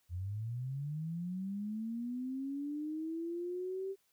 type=linear sweep; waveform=sine; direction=up; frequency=84 to 392 Hz; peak=-36 dBFS; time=0.09-3.96 s; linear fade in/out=50 ms; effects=white hiss -75 dBFS RMS until 4.12 s